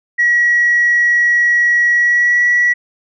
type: tone with pitch glide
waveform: sine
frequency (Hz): 1918 to 1939.2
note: A#6 to B6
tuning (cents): +49 to -32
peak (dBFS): -8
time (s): 0.18-2.74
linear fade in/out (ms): 20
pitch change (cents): +19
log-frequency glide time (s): 1.91-2.44
effects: tanh soft clip ceiling -5 dBFS